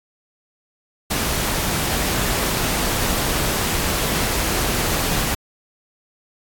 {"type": "noise", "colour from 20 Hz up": "pink", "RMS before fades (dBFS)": -21, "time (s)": [1.1, 5.35], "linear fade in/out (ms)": 10, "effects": ["AAC 64 kbps"]}